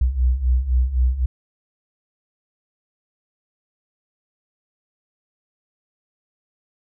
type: beating tone pair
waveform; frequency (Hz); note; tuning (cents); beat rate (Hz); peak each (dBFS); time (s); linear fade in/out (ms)
sine; 60.3 / 64.2; B1 / C2; -41 / -32; 3.9; -21 / -17; 0.01-1.26; 5
effects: none